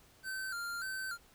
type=tone with vibrato; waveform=square; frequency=1465 Hz; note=F#6; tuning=18 cents flat; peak=-38 dBFS; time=0.23-1.18 s; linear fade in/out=50 ms; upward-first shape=square; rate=1.7 Hz; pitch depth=85 cents each way; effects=pink hiss -63 dBFS RMS until 1.34 s